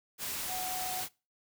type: tone in noise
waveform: sine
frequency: 740 Hz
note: F#5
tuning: in tune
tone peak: -37 dBFS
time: 0.47-1.05 s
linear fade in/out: 50 ms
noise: white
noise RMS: -37 dBFS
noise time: 0.18-1.09 s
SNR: -3 dB
effects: noise-tail reverb RT60 0.3 s tail -23 dB re dry